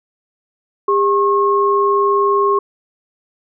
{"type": "tone pair together", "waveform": "sine", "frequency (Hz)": [402.2, 1083.1], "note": ["G4", "C#6"], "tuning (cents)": [44, -40], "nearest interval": "octave + perfect fourth", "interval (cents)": 1716, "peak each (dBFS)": -14, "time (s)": [0.88, 2.59], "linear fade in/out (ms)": 5, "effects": []}